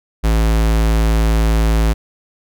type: tone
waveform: square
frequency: 55 Hz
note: A1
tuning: in tune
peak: -12 dBFS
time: 0.23-1.94 s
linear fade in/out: 20 ms
effects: none